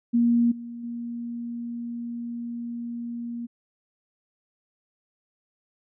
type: tone with level steps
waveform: sine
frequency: 236.3 Hz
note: A#3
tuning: 24 cents sharp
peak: -17 / -34 / -30 dBFS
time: 0.13-3.47 s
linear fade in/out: 20 ms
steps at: 0.51 / 0.83 s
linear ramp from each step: 10 ms
effects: none